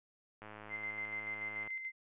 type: click train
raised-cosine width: 0.5 ms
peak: -34 dBFS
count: 134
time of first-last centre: 0.42-1.675 s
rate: 106 Hz
type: tone with tremolo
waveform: sine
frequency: 2075 Hz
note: C7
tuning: 15 cents flat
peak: -37 dBFS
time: 0.69-1.92 s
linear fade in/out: 50 ms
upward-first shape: square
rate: 6.9 Hz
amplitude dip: 45%
effects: resampled to 8000 Hz